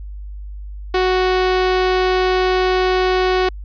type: tone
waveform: sawtooth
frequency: 370 Hz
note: F#4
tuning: in tune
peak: -10 dBFS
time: 0.94-3.49 s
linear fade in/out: 5 ms
effects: added 50 Hz sine -28 dBFS peak until 3.64 s + resampled to 11025 Hz